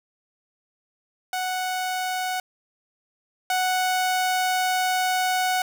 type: tone pair in turn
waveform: sawtooth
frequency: 740 / 740 Hz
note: F#5 / F#5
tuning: 0 / 0 cents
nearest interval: unison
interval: 0 cents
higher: neither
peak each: -21 / -17 dBFS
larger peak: second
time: 1.33-2.4 / 3.5-5.62 s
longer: second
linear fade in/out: 2 ms
effects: none